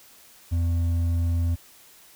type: tone with hard clipping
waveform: triangle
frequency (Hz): 84.9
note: F2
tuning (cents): -48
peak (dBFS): -22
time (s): 0.51-1.56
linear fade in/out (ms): 20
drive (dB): 8
effects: white hiss -52 dBFS RMS until 2.15 s